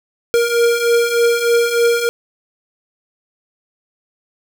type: beating tone pair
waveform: square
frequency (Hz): 467.7 / 471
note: A#4 / A#4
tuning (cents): +6 / +18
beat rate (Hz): 3.3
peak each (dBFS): -19 / -14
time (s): 0.34-2.09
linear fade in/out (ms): 0
effects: none